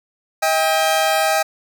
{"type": "tone pair together", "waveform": "sawtooth", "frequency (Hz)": [637, 796], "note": ["D#5", "G5"], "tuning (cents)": [41, 26], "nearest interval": "major third", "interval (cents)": 385, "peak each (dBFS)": -14, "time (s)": [0.42, 1.43], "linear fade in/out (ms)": 10, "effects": []}